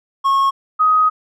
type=tone pair in turn; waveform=triangle / sine; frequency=1092 / 1255.8 Hz; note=C#6 / D#6; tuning=-26 / +16 cents; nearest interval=major second; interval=242 cents; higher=second; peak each=-10 dBFS; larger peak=neither; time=0.24-0.51 / 0.79-1.1 s; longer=second; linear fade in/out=20 ms; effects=none